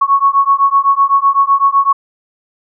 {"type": "beating tone pair", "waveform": "sine", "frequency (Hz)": [1103, 1110.9], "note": ["C#6", "C#6"], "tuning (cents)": [-9, 3], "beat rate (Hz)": 7.9, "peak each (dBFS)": -11, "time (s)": [0.01, 1.93], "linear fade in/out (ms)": 10, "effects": []}